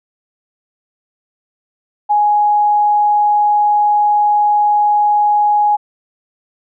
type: tone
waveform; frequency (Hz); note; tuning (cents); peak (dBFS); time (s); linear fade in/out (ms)
sine; 833; G#5; +5; -9; 2.09-5.77; 20
effects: none